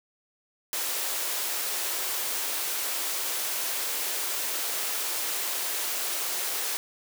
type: high-pass noise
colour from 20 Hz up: white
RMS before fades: -30 dBFS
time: 0.73-6.77 s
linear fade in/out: 0 ms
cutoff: 330 Hz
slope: 24 dB/octave
effects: none